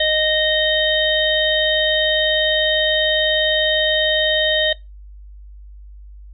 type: harmonic tone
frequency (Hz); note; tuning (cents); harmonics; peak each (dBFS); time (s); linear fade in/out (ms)
619; D#5; -9; 1 / 3 / 5 / 6; -19 / -21 / -20 / -19; 0-4.73; 5
effects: noise-tail reverb RT60 0.2 s tail -21 dB re dry + added 50 Hz sine -36 dBFS peak until 6.33 s

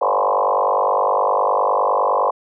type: tone with frequency modulation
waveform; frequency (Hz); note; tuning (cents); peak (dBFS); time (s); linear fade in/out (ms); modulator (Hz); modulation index
sine; 784; G5; 0; -14; 0.01-2.31; 10; 49.8; 6.1
effects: none

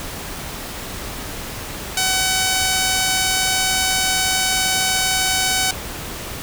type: tone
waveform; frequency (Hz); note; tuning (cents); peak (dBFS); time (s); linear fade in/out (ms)
5% pulse; 754; F#5; +32; -5; 1.97-5.71; 2
effects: pink hiss -30 dBFS RMS until 6.42 s

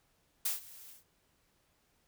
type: noise with ADSR envelope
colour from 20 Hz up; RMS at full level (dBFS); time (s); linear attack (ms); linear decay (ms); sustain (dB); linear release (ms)
blue; -31; 0.45-1.04; 8; 140; -21; 140
effects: pink hiss -73 dBFS RMS until 2.07 s

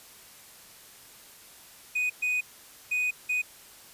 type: tone bursts at uneven times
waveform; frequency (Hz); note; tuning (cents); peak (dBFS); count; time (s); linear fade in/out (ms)
triangle; 2489; D#7; 0; -23; 4; 1.95-2.1 / 2.22-2.41 / 2.91-3.11 / 3.29-3.42; 10
effects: white hiss -51 dBFS RMS until 3.93 s + resampled to 32000 Hz

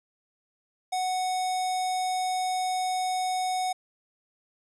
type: tone with notch filter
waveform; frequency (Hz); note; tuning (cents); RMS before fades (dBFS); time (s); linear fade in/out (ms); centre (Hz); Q
square; 740; F#5; 0; -28; 0.92-3.73; 10; 1700; 1
effects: resampled to 24000 Hz + 10-bit

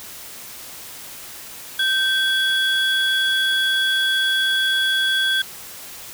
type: tone pair together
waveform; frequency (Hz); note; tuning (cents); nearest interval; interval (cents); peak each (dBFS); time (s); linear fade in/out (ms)
triangle; 1559 / 3363; G6 / G#7; -10 / +21; octave + minor second; 1331; -18; 1.79-5.42; 5
effects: white hiss -37 dBFS RMS until 6.13 s

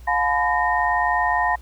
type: tone cluster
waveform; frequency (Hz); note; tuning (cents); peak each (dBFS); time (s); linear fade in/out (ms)
sine; 712 / 859 / 1002 / 1843; F5 / A5 / B5 / A#6; +33 / -42 / +25 / -20; -23; 0.07-1.56; 10
effects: added 60 Hz sine -38 dBFS peak until 1.61 s + pink hiss -54 dBFS RMS until 1.61 s

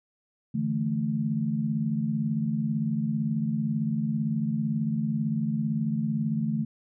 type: chord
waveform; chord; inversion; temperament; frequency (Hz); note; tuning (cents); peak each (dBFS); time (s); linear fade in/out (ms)
sine; D suspended second; none; equal; 146.83 / 164.81 / 220; D3 / E3 / A3; 0 / 0 / 0; -30 / -31 / -27; 0.54-6.65; 10
effects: none

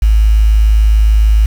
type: tone with quantisation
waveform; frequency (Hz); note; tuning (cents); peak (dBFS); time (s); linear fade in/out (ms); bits
sine; 53.4; G#1; +49; -5; 0.02-1.46; 5; 5
effects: none

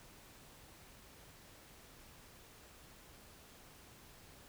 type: silence
effects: pink hiss -59 dBFS RMS until 4.48 s

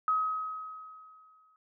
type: tone with exponential decay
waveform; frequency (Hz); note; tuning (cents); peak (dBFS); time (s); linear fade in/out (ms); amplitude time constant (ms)
sine; 1270; D#6; +35; -23; 0.08-1.56; 1; 320
effects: none

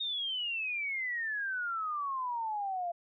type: exponential sweep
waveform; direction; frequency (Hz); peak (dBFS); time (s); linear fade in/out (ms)
sine; down; 3729 to 680; -32; 0-2.92; 10
effects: none

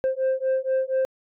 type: beating tone pair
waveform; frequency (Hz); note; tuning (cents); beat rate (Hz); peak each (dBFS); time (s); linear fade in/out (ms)
sine; 523.3 / 527.5; C5 / C5; 0 / +14; 4.2; -22; 0.04-1.05; 0
effects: tanh soft clip ceiling -18 dBFS

